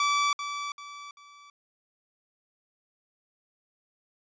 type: tone with echo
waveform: sawtooth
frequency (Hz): 1155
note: D6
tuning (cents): -29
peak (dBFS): -19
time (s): 0-0.33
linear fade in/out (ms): 2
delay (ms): 390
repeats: 3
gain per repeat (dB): -9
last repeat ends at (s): 1.5
effects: resampled to 16000 Hz